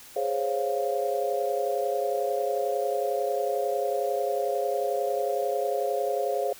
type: chord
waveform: sine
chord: Db major seventh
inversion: second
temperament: equal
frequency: 415.3 / 523.3 / 554.4 / 698.5 Hz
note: Ab4 / C5 / Db5 / F5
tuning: 0 / 0 / 0 / 0 cents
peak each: -30 dBFS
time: 0.16-6.53 s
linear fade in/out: 5 ms
effects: white hiss -48 dBFS RMS until 6.59 s